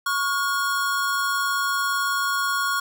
square tone pair together, 1108.7 / 1428.1 Hz, C#6 / F6, 0 / +38 cents, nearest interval major third, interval 438 cents, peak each -25 dBFS, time 0.06-2.8 s, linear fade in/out 5 ms, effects none

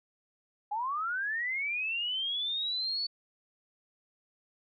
sine linear sweep, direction up, 803 to 4489 Hz, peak -30 dBFS, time 0.71-3.07 s, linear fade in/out 10 ms, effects none

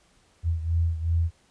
sine beating tone pair, 82.6 / 85.3 Hz, E2 / F2, +4 / -40 cents, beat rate 2.7 Hz, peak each -23 / -28 dBFS, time 0.43-1.31 s, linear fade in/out 50 ms, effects pink hiss -62 dBFS RMS until 1.5 s + resampled to 22050 Hz

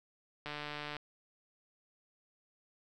click train, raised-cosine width 0.3 ms, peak -25 dBFS, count 76, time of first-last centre 0.46-0.967 s, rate 148 Hz, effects none

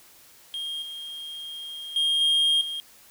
triangle tone with level steps, 3228 Hz, G#7, 50 cents flat, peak -28 / -33 / -19 / -17 / -28 dBFS, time 0.54-2.8 s, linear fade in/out 0 ms, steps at 0.82 / 1.96 / 2.21 / 2.61 s, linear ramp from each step 2 ms, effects white hiss -53 dBFS RMS until 3.1 s

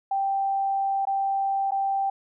sine tone with dropouts, 784 Hz, G5, in tune, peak -22 dBFS, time 0.11-2.1 s, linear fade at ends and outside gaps 5 ms, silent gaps 1.053-1.07 / 1.709-1.718 s, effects none

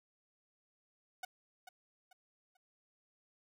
sawtooth tone with echo, 737 Hz, F#5, 7 cents flat, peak -36 dBFS, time 1.23-1.25 s, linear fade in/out 5 ms, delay 440 ms, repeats 3, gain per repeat -10 dB, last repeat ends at 2.57 s, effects none

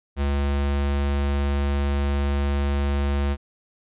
square tone, 70.6 Hz, C#2, 32 cents sharp, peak -21 dBFS, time 0.16-3.37 s, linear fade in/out 50 ms, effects resampled to 8000 Hz

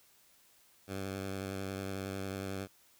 10% pulse tone with vibrato, 96.7 Hz, G2, 23 cents flat, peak -29 dBFS, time 0.87-2.68 s, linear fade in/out 50 ms, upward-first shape triangle, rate 11 Hz, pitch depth 32 cents each way, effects white hiss -65 dBFS RMS until 2.99 s

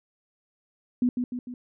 sine tone with echo, 246.9 Hz, B3, in tune, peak -19 dBFS, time 1.02-1.09 s, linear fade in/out 2 ms, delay 150 ms, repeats 3, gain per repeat -5 dB, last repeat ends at 1.54 s, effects none

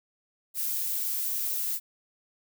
violet noise, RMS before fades -30 dBFS, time 0.54-1.8 s, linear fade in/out 50 ms, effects none

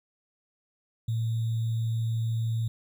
sine tone with sample-and-hold, 113.3 Hz, A#2, 49 cents flat, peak -25 dBFS, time 1.08-2.68 s, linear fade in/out 5 ms, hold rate 3675 Hz, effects none

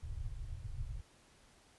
pink low-pass noise, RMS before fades -42 dBFS, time 0.02-1.01 s, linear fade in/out 5 ms, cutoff 130 Hz, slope 96 dB/octave, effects pink hiss -65 dBFS RMS until 1.78 s + resampled to 24000 Hz

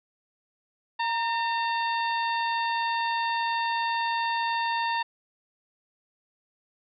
harmonic tone with a mistuned harmonic, 907 Hz, A#5, 48 cents flat, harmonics 1 / 2 / 3 / 4 / 5, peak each -26 / -32 / -36 / -38 / -40 dBFS, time 0.99-5.03 s, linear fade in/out 10 ms, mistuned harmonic 1, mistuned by +45 cents, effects none

